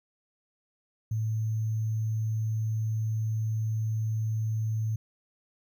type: tone with sample-and-hold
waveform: sine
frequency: 110 Hz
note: A2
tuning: in tune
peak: -26 dBFS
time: 1.11-4.96 s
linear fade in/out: 5 ms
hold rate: 6300 Hz
effects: none